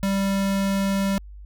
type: tone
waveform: square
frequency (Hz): 196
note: G3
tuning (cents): 0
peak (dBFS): -21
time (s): 0.03-1.18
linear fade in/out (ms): 0
effects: added 50 Hz sine -38 dBFS peak until 1.45 s